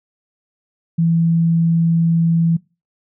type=tone; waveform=sine; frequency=166.2 Hz; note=E3; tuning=15 cents sharp; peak=-12 dBFS; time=0.98-2.57 s; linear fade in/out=10 ms; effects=noise-tail reverb RT60 0.3 s tail -23 dB re dry